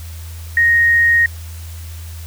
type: tone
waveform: sine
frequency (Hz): 1867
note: A#6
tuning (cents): +2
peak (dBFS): -9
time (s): 0.57-1.26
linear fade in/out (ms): 2
effects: added 82 Hz sine -28 dBFS peak until 2.26 s + white hiss -40 dBFS RMS until 2.26 s